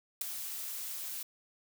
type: noise with ADSR envelope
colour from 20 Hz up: blue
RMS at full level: -29 dBFS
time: 0.21-1.23 s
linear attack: 6 ms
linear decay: 6 ms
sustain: -11 dB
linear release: 5 ms
effects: none